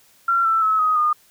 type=tone with pitch steps; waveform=sine; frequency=1368 / 1329.8 / 1292.7 / 1256.6 / 1221.6 Hz; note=F6 / E6 / E6 / D#6 / D#6; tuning=-36 / +15 / -34 / +17 / -32 cents; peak=-15 dBFS; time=0.28-1.13 s; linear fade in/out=5 ms; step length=170 ms; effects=white hiss -55 dBFS RMS until 1.3 s